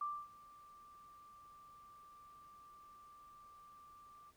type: tone with ADSR envelope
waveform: sine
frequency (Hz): 1178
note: D6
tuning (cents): +5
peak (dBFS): -36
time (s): 0.01-4.32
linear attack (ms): 4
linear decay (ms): 260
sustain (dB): -21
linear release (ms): 27
effects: pink hiss -72 dBFS RMS until 4.36 s